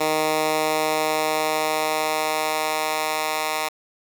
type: tone with high-pass filter sweep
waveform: 10% pulse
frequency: 155.5 Hz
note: D#3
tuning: 1 cent flat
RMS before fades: -23 dBFS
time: 0-3.69 s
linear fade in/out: 10 ms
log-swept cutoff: 420 to 930 Hz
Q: 0.85
effects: 7-bit